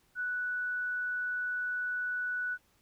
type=tone; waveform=sine; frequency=1480 Hz; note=F#6; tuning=in tune; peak=-31 dBFS; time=0.15-2.58 s; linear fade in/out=50 ms; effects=pink hiss -69 dBFS RMS until 2.81 s